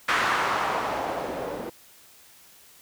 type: noise with low-pass filter sweep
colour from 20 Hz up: blue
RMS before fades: -27 dBFS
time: 0.08-1.7 s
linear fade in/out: 10 ms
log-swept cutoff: 1600 to 430 Hz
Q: 1.6
effects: white hiss -53 dBFS RMS until 2.81 s